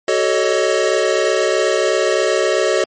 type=chord; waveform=square; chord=D# half-diminished seventh; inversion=first; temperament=equal with one note detuned; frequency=376.9 / 440 / 554.4 / 622.3 Hz; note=F#4 / A4 / C#5 / D#5; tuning=+32 / 0 / 0 / 0 cents; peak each=-20 dBFS; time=0.08-2.84 s; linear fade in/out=2 ms; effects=MP3 32 kbps